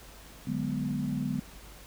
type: chord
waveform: sine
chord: G# half-diminished seventh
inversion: second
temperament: equal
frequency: 146.83 / 185 / 207.7 / 246.9 Hz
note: D3 / F#3 / G#3 / B3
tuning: 0 / 0 / 0 / 0 cents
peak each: -34 / -36 / -34 / -33 dBFS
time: 0.47-1.4 s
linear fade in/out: 5 ms
effects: added 50 Hz sine -51 dBFS peak until 1.86 s + pink hiss -51 dBFS RMS until 1.86 s